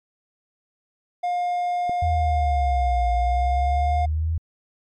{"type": "tone", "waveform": "triangle", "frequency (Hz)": 710, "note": "F5", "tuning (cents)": 28, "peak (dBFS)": -19, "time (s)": [1.23, 4.06], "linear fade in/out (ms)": 10}
{"type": "click", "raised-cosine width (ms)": 2, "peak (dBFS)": -19, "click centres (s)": 1.895}
{"type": "linear two-way sweep", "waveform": "sine", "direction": "down then up", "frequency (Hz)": [82.41, 57.5, 82.41], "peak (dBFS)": -20, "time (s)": [2.02, 4.38], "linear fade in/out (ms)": 5, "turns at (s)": 3.11}
{"effects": ["MP3 48 kbps"]}